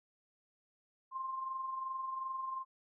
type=tone with amplitude modulation; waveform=sine; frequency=1054 Hz; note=C6; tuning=12 cents sharp; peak=-35 dBFS; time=1.11-2.65 s; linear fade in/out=50 ms; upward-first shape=sine; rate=22.7 Hz; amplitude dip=45%; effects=none